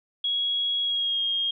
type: tone with pitch glide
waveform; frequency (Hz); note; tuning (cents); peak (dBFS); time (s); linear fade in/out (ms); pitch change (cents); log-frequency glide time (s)
sine; 3322 to 3241; G#7 to G#7; 0 to -43; -23; 0.24-1.51; 5; -43; 0.82-1.22
effects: none

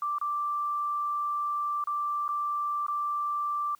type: tone with dropouts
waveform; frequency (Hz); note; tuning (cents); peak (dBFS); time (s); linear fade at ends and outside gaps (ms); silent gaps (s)
sine; 1174.7; D6; 0; -27; 0.02-3.75; 2; 0.184-0.213 / 1.84-1.872 / 2.28-2.289 / 2.866-2.882
effects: white hiss -64 dBFS RMS until 3.79 s

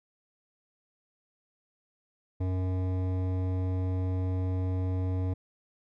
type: tone with hard clipping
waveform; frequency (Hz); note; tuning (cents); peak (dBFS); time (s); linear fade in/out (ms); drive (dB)
sine; 92.5; F#2; 0; -29; 2.4-5.34; 10; 14
effects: none

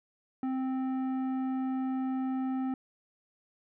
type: tone with tanh clipping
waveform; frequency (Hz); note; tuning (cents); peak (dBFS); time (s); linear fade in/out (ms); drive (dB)
sine; 261.4; C4; -1; -31; 0.43-2.74; 2; 11
effects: none

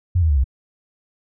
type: tone with pitch steps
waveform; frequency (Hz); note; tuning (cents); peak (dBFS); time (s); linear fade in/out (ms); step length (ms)
sine; 88.9 / 80.12 / 72.21 / 65.08; F2 / E2 / D2 / C2; +31 / -49 / -29 / -9; -13; 0.15-0.442; 10; 73
effects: none

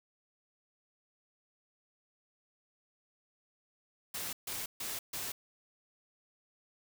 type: noise bursts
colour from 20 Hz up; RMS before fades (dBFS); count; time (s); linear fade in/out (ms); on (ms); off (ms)
white; -39; 4; 4.14-5.32; 5; 190; 140
effects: none

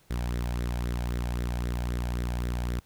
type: tone with flanger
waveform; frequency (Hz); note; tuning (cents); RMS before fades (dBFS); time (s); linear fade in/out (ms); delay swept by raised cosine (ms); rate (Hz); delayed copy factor
sawtooth; 60.1; B1; -46; -30; 0.1-2.8; 10; 0.52 to 1.31; 3.8; +0.5
effects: pink hiss -62 dBFS RMS until 2.85 s

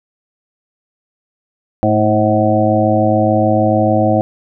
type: harmonic tone with a mistuned harmonic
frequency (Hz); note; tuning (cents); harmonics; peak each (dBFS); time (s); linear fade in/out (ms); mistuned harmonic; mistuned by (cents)
106.8; G#2; +49; 1 / 2 / 3 / 5 / 6 / 7; -17 / -17 / -17 / -17 / -17 / -17; 1.83-4.21; 0; 2; +38
effects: none

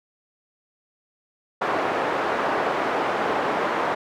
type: band-pass noise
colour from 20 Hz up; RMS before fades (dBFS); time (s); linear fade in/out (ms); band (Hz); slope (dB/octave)
pink; -24; 1.61-3.95; 10; 470 to 1300; 12
effects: none

